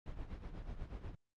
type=noise with tremolo; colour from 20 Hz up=brown; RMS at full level=-42 dBFS; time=0.06-1.15 s; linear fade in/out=2 ms; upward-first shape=triangle; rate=8.2 Hz; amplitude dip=75%; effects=low-pass 4000 Hz 12 dB/octave + Opus 24 kbps